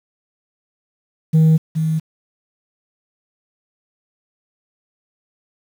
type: tone with echo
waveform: sine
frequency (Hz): 158.8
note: D#3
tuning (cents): +36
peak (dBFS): -6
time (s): 1.33-1.58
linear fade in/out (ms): 20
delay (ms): 420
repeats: 1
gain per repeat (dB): -9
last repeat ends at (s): 2
effects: tanh soft clip ceiling -8 dBFS + 7-bit